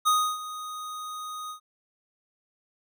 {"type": "tone with ADSR envelope", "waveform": "square", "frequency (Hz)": 1244.5, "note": "D#6", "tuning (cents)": 0, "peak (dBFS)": -19, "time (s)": [0.05, 1.6], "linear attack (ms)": 25, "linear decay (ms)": 300, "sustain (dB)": -16, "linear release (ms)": 100, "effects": []}